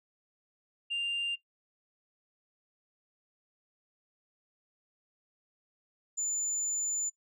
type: tone pair in turn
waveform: sine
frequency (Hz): 2794 / 7040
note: F7 / A8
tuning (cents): 0 / 0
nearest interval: octave + major third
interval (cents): 1600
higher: second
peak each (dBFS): -28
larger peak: neither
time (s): 0.9-1.36 / 6.17-7.1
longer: second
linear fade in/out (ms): 20
effects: noise-tail reverb RT60 0.1 s tail -19 dB re dry + tanh soft clip ceiling -28 dBFS